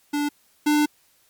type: tone pair in turn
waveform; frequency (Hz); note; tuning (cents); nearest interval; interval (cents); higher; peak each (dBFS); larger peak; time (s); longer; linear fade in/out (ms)
square; 291.9 / 298; D4 / D4; -10 / +25; unison; 35; second; -22 / -17; second; 0.13-0.29 / 0.66-0.86; second; 10
effects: white hiss -61 dBFS RMS until 1.29 s + MP3 96 kbps